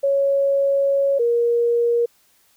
sine tone pair in turn, 554.4 / 472.1 Hz, C#5 / A#4, 0 / +22 cents, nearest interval minor third, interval 278 cents, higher first, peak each -15 dBFS, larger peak neither, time 0.03-1.19 / 1.19-2.06 s, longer first, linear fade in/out 10 ms, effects white hiss -59 dBFS RMS until 2.56 s

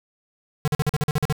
square tone bursts, 150 Hz, D3, 37 cents sharp, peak -19 dBFS, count 10, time 0.65-1.325 s, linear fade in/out 0 ms, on 27 ms, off 45 ms, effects none

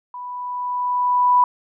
sine tone with level ramp, 987.8 Hz, B5, in tune, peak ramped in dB -30 to -10 dBFS, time 0.14-1.44 s, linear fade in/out 2 ms, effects none

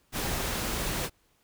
pink noise, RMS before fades -31 dBFS, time 0.12-1.1 s, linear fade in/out 50 ms, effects pink hiss -68 dBFS RMS until 1.43 s

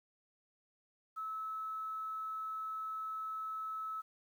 sine tone with quantisation, 1300 Hz, E6, 24 cents flat, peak -38 dBFS, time 1.16-4.02 s, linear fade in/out 20 ms, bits 11, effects none

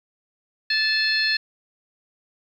harmonic tone with a mistuned harmonic, 874 Hz, A5, 12 cents flat, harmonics 2 / 3 / 4 / 5 / 6, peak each -23 / -27 / -33 / -22 / -34 dBFS, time 0.7-1.37 s, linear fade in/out 5 ms, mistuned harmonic 5, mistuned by -47 cents, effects 9-bit

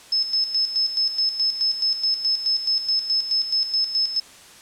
sine tone with tremolo, 5210 Hz, E8, 21 cents flat, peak -17 dBFS, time 0.12-4.2 s, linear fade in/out 5 ms, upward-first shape square, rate 4.7 Hz, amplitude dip 65%, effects white hiss -46 dBFS RMS until 4.61 s + low-pass 9000 Hz 12 dB/octave

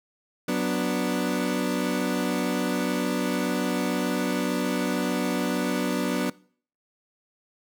30% pulse chord, B minor, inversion second, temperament equal, 185 / 246.9 / 293.7 Hz, F#3 / B3 / D4, 0 / 0 / 0 cents, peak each -26 / -25 / -26 dBFS, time 0.48-6.3 s, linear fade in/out 5 ms, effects noise-tail reverb RT60 0.5 s tail -22 dB re dry

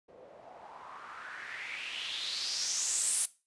blue noise with low-pass filter sweep, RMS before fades -37 dBFS, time 0.08-3.26 s, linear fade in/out 10 ms, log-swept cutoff 480 to 10000 Hz, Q 4.3, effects noise-tail reverb RT60 0.3 s tail -18 dB re dry + resampled to 24000 Hz

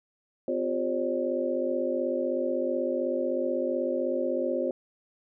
sine tone cluster, 255.8 / 354.6 / 397.5 / 538 / 594 Hz, C4 / F4 / G4 / C5 / D5, -39 / +26 / +24 / +48 / +20 cents, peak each -33 / -31 / -37 / -29 / -34 dBFS, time 0.48-4.71 s, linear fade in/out 2 ms, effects none

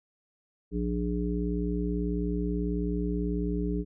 harmonic tone, 59.2 Hz, A#1, 27 cents sharp, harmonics 1 / 3 / 5 / 7, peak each -31 / -31 / -33 / -35 dBFS, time 0.71-3.85 s, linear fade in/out 50 ms, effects none

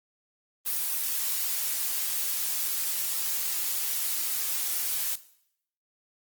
blue noise, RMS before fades -29 dBFS, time 0.65-5.16 s, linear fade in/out 20 ms, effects noise-tail reverb RT60 0.7 s tail -17 dB re dry + Opus 24 kbps

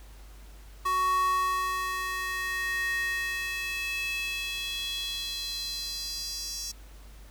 square tone with high-pass filter sweep, 371.9 Hz, F#4, 9 cents sharp, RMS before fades -31 dBFS, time 0.85-6.72 s, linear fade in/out 10 ms, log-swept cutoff 1000 to 5600 Hz, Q 4.8, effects added 50 Hz sine -46 dBFS peak until 7.3 s + pink hiss -56 dBFS RMS until 7.3 s

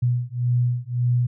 sine beating tone pair, 121.5 / 123.3 Hz, B2 / B2, -28 / -2 cents, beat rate 1.8 Hz, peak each -22 dBFS, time 0.02-1.27 s, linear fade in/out 10 ms, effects none

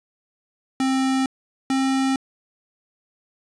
square tone pair in turn, 264.3 / 266.6 Hz, C4 / C4, +18 / +33 cents, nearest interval unison, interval 15 cents, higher second, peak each -19 dBFS, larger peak neither, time 0.8-1.26 / 1.7-2.16 s, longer neither, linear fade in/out 2 ms, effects resampled to 22050 Hz + 8-bit

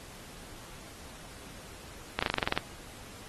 slowing click train, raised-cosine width 0.3 ms, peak -11 dBFS, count 10, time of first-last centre 2.19-2.576 s, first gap 35 ms, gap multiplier 1.05, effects pink hiss -49 dBFS RMS until 3.28 s + AAC 32 kbps

